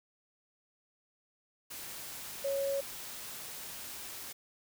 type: tone in noise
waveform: sine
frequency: 553 Hz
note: C#5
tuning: 4 cents flat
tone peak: -30 dBFS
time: 2.44-2.81 s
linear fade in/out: 10 ms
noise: white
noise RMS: -44 dBFS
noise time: 1.7-4.33 s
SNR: +11 dB
effects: none